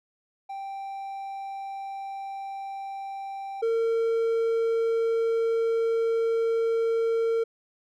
triangle tone pair in turn, 784 / 456.2 Hz, G5 / A#4, 0 / -37 cents, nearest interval major sixth, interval 937 cents, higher first, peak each -31 / -20 dBFS, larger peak second, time 0.49-3.62 / 3.62-7.44 s, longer second, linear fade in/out 10 ms, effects none

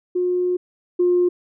sine tone pair in turn, 359.8 / 355.7 Hz, F#4 / F4, -48 / +32 cents, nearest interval unison, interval 20 cents, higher first, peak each -17 / -13 dBFS, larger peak second, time 0.15-0.57 / 0.99-1.29 s, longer first, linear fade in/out 10 ms, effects tanh soft clip ceiling -9 dBFS

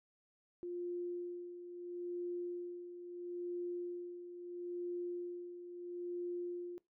sine tone with tremolo, 351.6 Hz, F4, 12 cents sharp, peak -37 dBFS, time 0.63-6.78 s, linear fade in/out 0 ms, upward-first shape sine, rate 0.75 Hz, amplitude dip 65%, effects noise-tail reverb RT60 0.2 s tail -21 dB re dry

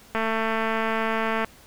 click train, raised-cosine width 0.5 ms, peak -11 dBFS, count 290, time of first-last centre 0.15-1.446 s, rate 223 Hz, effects pink hiss -51 dBFS RMS until 1.66 s

